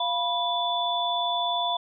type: tone cluster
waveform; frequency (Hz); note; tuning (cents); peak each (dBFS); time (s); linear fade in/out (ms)
sine; 695 / 982 / 3475; F5 / B5 / A7; -9 / -10 / -22; -28; 0-1.77; 5
effects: none